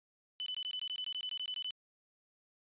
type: tone bursts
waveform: sine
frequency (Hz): 3006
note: F#7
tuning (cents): +27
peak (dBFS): -36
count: 16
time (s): 0.4-1.707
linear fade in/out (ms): 0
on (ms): 62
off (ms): 21
effects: resampled to 8000 Hz